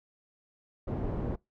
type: low-pass noise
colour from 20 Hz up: pink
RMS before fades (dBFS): -33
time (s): 0.87-1.36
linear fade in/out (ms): 10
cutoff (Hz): 540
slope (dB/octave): 12
effects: noise-tail reverb RT60 0.2 s tail -24 dB re dry